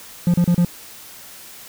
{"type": "tone bursts", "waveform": "triangle", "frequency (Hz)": 174.61, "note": "F3", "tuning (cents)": 0, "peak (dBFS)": -10, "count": 4, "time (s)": [0.27, 0.649], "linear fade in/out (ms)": 2, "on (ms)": 70, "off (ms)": 33, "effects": ["white hiss -40 dBFS RMS until 1.68 s"]}